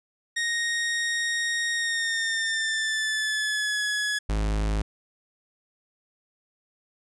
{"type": "tone with pitch glide", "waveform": "sawtooth", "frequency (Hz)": [1864.7, 1690.3], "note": ["A#6", "G#6"], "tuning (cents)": [0, 30], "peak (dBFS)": -21, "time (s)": [0.36, 4.19], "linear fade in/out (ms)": 10, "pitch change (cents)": -170, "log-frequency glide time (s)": [1.74, 3.81]}
{"type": "tone", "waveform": "45% pulse", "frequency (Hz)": 52.4, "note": "G#1", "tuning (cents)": 16, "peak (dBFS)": -23, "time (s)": [4.29, 4.82], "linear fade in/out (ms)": 5}
{"effects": ["resampled to 22050 Hz"]}